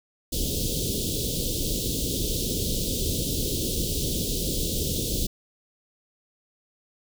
pink band-stop noise, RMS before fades -27 dBFS, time 0.32-5.27 s, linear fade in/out 10 ms, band 520 to 3200 Hz, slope 48 dB/octave, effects none

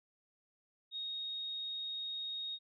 sine tone, 3737 Hz, A#7, 4 cents sharp, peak -38 dBFS, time 0.91-2.59 s, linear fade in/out 50 ms, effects none

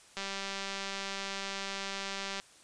click train, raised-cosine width 0.2 ms, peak -20 dBFS, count 438, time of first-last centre 0.17-2.4 s, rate 196 Hz, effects white hiss -58 dBFS RMS until 2.63 s + resampled to 22050 Hz

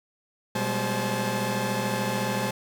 sawtooth tone cluster, 121.4 / 192.7 / 206.4 / 527 / 862 Hz, B2 / G3 / G#3 / C5 / A5, -29 / -29 / -10 / +12 / -36 cents, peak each -28 dBFS, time 0.55-2.51 s, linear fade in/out 5 ms, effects none

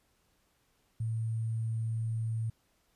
sine tone with sample-and-hold, 112.6 Hz, A2, 40 cents sharp, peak -30 dBFS, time 1-2.5 s, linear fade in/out 5 ms, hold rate 8820 Hz, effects pink hiss -72 dBFS RMS until 2.95 s + resampled to 32000 Hz

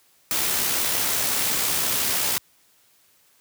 white noise with amplitude modulation, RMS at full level -22 dBFS, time 0.31-2.38 s, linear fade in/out 0 ms, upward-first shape sine, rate 65.7 Hz, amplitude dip 30%, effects white hiss -60 dBFS RMS until 3.4 s + high-pass 60 Hz 12 dB/octave

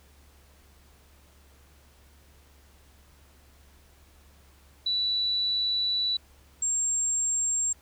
sine tone pair in turn, 3951 / 7458 Hz, B7 / A#8, 0 / 0 cents, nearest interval major seventh, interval 1100 cents, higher second, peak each -24 dBFS, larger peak neither, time 4.86-6.17 / 6.62-7.73 s, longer first, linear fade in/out 5 ms, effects added 70 Hz sine -56 dBFS peak until 7.81 s + pink hiss -60 dBFS RMS until 7.81 s

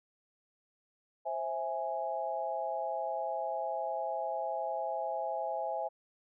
sine chord, C augmented, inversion none, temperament equal with one note detuned, 528.1 / 659.3 / 830.6 Hz, C5 / E5 / G#5, +16 / 0 / 0 cents, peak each -39 / -36 / -36 dBFS, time 1.25-5.89 s, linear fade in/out 20 ms, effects none

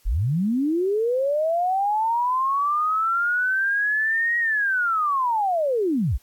sine linear two-way sweep, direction up then down, 31.06 to 1900 to 35.61 Hz, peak -19 dBFS, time 0.05-6.18 s, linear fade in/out 20 ms, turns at 4.38 s, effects white hiss -59 dBFS RMS until 6.22 s + AAC 64 kbps

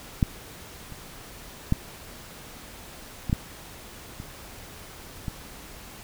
clicks, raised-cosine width 5 ms, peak -7 / -27 / -8 / -16 / -9 / -24 / -18 dBFS, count 7, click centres 0.228 / 0.923 / 1.724 / 3.297 / 3.329 / 4.201 / 5.282 s, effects pink hiss -44 dBFS RMS until 6.03 s

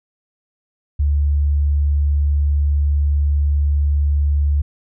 sine tone, 72.4 Hz, D2, 24 cents flat, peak -13 dBFS, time 0.99-4.62 s, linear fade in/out 10 ms, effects none

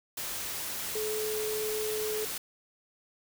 sine tone in noise, 430 Hz, A4, 40 cents flat, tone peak -31 dBFS, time 0.95-2.25 s, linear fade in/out 5 ms, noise white, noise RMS -36 dBFS, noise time 0.17-2.38 s, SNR +2 dB, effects none

